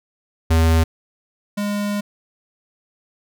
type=tone pair in turn; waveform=square; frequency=81.4 / 205.1 Hz; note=E2 / G#3; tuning=-21 / -21 cents; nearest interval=octave + major third; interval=1600 cents; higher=second; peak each=-13 / -21 dBFS; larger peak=first; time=0.5-0.84 / 1.57-2.01 s; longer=second; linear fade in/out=10 ms; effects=none